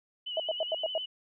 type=tone with vibrato; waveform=sine; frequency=2960 Hz; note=F#7; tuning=in tune; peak=-34 dBFS; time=0.26-1.06 s; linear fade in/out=10 ms; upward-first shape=sine; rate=9.6 Hz; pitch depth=46 cents each way
type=tone bursts; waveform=sine; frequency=640 Hz; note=D#5; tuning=49 cents sharp; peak=-26 dBFS; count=6; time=0.37-0.979 s; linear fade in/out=2 ms; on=29 ms; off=87 ms
effects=none